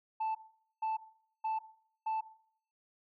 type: tone bursts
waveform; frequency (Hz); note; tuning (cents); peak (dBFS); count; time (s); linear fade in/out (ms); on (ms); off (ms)
sine; 880; A5; 0; -29; 4; 0.2-2.21; 10; 150; 470
effects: noise-tail reverb RT60 0.6 s tail -18 dB re dry + tanh soft clip ceiling -30 dBFS